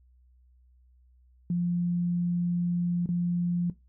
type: tone with dropouts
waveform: sine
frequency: 174.61 Hz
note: F3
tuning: in tune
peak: -24 dBFS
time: 1.5-3.7 s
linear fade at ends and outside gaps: 2 ms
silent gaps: 3.06-3.089 s
effects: noise-tail reverb RT60 0.2 s tail -17 dB re dry + added 62 Hz sine -57 dBFS peak until 3.88 s